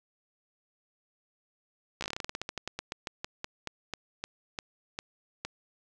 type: slowing click train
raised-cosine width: 0.2 ms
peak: -17 dBFS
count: 27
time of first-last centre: 2.01-5.45 s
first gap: 14 ms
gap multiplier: 1.15
effects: none